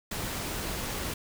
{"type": "noise", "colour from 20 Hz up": "pink", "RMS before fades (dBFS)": -34, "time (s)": [0.11, 1.14], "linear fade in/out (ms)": 5, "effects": []}